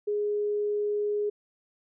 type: tone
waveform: sine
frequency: 415.3 Hz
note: G#4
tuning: in tune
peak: -25 dBFS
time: 0.07-1.3 s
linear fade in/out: 10 ms
effects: none